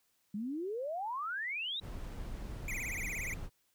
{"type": "exponential sweep", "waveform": "sine", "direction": "up", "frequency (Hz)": [196.3, 3900], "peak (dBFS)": -35, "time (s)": [0.34, 1.8], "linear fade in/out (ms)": 5}
{"type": "noise", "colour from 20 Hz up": "brown", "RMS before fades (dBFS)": -42, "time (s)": [1.8, 3.5], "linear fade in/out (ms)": 50}
{"type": "tone with vibrato", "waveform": "square", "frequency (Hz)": 2201, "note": "C#7", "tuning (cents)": -13, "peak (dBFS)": -38, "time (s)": [2.68, 3.34], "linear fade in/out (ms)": 2, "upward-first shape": "triangle", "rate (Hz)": 17, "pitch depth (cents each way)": 250}
{"effects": ["white hiss -75 dBFS RMS until 3.74 s"]}